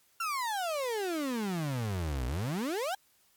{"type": "exponential two-way sweep", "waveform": "35% pulse", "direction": "down then up", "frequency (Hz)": [1396.9, 58.7, 821], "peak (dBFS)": -29, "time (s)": [0.2, 2.95], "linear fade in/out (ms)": 5, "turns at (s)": 2.26, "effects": ["white hiss -67 dBFS RMS until 3.36 s", "MP3 96 kbps"]}